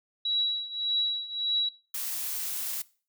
sine tone with tremolo, 3896 Hz, B7, 24 cents flat, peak -22 dBFS, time 0.25-1.69 s, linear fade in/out 5 ms, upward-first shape triangle, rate 1.7 Hz, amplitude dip 85%
blue noise, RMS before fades -33 dBFS, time 1.94-2.82 s, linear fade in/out 5 ms
effects noise-tail reverb RT60 0.4 s tail -21 dB re dry

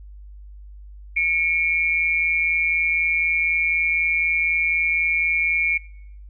sine tone pair together, 2203 / 2367 Hz, C#7 / D7, -11 / +13 cents, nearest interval minor second, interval 124 cents, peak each -20 dBFS, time 1.16-5.78 s, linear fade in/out 10 ms, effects noise-tail reverb RT60 0.8 s tail -25 dB re dry + added 50 Hz sine -38 dBFS peak until 6.29 s

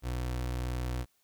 30% pulse tone, 61.74 Hz, B1, in tune, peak -29 dBFS, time 0.02-1.06 s, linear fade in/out 50 ms, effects white hiss -72 dBFS RMS until 1.23 s

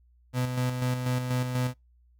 35% pulse tone with tremolo, 125.9 Hz, B2, 34 cents sharp, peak -23 dBFS, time 0.33-1.74 s, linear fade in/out 50 ms, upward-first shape square, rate 4.1 Hz, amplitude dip 45%, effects noise-tail reverb RT60 0.2 s tail -25 dB re dry + added 60 Hz sine -58 dBFS peak until 2.19 s

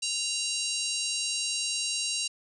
harmonic tone with a mistuned harmonic, 930 Hz, A#5, 4 cents flat, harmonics 3 / 4 / 5 / 6 / 7 / 8 / 9 / 10, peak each -34 / -35 / -36 / -37 / -37 / -38 / -39 / -39 dBFS, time 0.02-2.28 s, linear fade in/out 10 ms, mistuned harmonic 4, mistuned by +97 cents, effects none

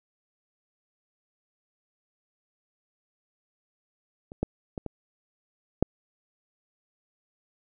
clicks, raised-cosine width 2 ms, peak -28 / -12 / -20 / -20 / -6 dBFS, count 5, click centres 4.319 / 4.43 / 4.778 / 4.863 / 5.826 s, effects none

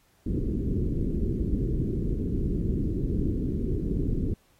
pink low-pass noise, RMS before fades -27 dBFS, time 0.26-4.34 s, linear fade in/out 5 ms, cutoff 400 Hz, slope 48 dB/octave, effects pink hiss -65 dBFS RMS until 4.59 s + AAC 48 kbps

